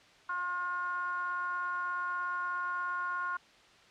triangle ring-modulated tone, 179.2 Hz, F3, 45 cents sharp, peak -27 dBFS, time 0.29-3.37 s, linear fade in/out 5 ms, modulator 1250 Hz, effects white hiss -59 dBFS RMS until 3.9 s + low-pass 4000 Hz 12 dB/octave

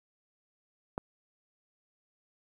click, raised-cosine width 1 ms, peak -19 dBFS, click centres 0.979 s, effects 9-bit

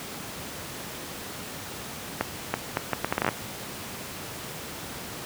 accelerating click train, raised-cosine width 0.5 ms, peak -8 dBFS, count 12, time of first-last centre 2.21-3.288 s, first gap 330 ms, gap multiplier 0.7, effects pink hiss -37 dBFS RMS until 5.25 s + high-pass 100 Hz 12 dB/octave

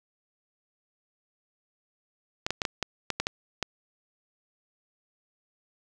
clicks, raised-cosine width 0.2 ms, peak -10 dBFS, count 9, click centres 2.465 / 2.506 / 2.618 / 2.652 / 2.827 / 3.103 / 3.2 / 3.269 / 3.627 s, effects none

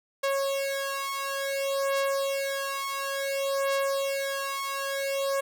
sawtooth beating tone pair, 549 / 549.57 Hz, C#5 / C#5, -17 / -15 cents, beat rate 0.57 Hz, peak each -26 dBFS, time 0.23-5.41 s, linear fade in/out 10 ms, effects none

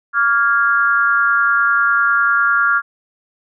sine tone with amplitude modulation, 1396.9 Hz, F6, in tune, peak -7 dBFS, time 0.13-2.82 s, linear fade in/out 50 ms, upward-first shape sine, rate 250 Hz, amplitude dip 100%, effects none

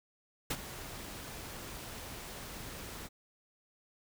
pink noise with ADSR envelope, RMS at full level -32 dBFS, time 0.5-3.09 s, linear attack 8 ms, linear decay 48 ms, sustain -13 dB, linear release 36 ms, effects none

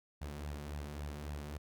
sawtooth tone with flanger, 73.4 Hz, D2, in tune, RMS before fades -43 dBFS, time 0.21-1.58 s, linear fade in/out 10 ms, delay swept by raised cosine 1.1 to 5.6 ms, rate 3.6 Hz, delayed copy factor +0.55, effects none

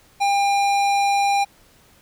sine tone with hard clipping, 801 Hz, G5, 37 cents sharp, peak -18 dBFS, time 0.2-1.45 s, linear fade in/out 20 ms, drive 16 dB, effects pink hiss -54 dBFS RMS until 2.01 s

